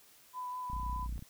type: tone with vibrato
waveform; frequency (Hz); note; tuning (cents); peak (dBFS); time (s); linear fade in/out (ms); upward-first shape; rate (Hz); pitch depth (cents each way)
sine; 999; B5; +20; -37; 0.33-1.08; 50; sine; 4.9; 11
type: click train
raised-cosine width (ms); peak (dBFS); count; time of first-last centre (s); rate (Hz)
5; -34; 17; 0.7-1.225; 30.5
type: tone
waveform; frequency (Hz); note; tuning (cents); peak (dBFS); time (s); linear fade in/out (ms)
sine; 55.8; A1; +25; -36; 0.73-1.18; 0
effects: white hiss -61 dBFS RMS until 1.29 s